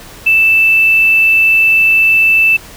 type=tone with hard clipping; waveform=triangle; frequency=2646 Hz; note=E7; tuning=6 cents sharp; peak=-6 dBFS; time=0.26-2.57 s; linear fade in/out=10 ms; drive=3 dB; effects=pink hiss -34 dBFS RMS until 2.76 s